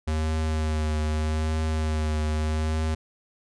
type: tone with vibrato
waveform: square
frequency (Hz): 77.78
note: D#2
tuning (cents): 0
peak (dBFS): -24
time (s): 0.07-2.95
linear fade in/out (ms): 10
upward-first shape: triangle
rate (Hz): 0.81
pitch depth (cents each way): 26
effects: resampled to 22050 Hz